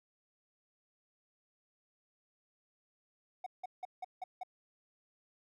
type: tone bursts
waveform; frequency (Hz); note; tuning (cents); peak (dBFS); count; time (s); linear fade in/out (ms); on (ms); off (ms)
triangle; 740; F#5; 0; -36; 6; 3.44-4.434; 5; 24; 170
effects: none